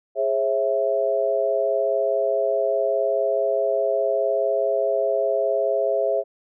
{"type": "chord", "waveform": "sine", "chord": "C# minor", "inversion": "second", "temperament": "equal with one note detuned", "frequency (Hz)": [415.3, 540.1, 659.3], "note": ["G#4", "C#5", "E5"], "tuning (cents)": [0, -45, 0], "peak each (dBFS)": [-25, -23, -22], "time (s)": [0.15, 6.24], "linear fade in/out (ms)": 50, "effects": []}